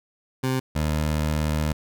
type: tone pair in turn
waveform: 20% pulse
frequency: 130.3 / 76.65 Hz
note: C3 / D#2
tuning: -7 / -25 cents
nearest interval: major sixth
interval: 918 cents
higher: first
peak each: -17 dBFS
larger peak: neither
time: 0.43-0.6 / 0.75-1.73 s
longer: second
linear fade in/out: 10 ms
effects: none